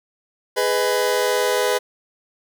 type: chord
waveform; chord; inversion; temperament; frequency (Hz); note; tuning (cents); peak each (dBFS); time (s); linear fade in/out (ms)
sawtooth; G# minor; none; just; 415.3 / 498.4 / 623; G#4 / B4 / D#5; 0 / +16 / +2; -18 / -16 / -21; 0.56-1.79; 20
effects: none